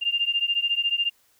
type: beating tone pair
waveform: sine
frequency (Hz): 2794 / 2808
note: F7 / F7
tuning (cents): 0 / +9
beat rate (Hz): 14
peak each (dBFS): -24 / -25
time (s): 0.01-1.1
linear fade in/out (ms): 20
effects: white hiss -63 dBFS RMS until 1.39 s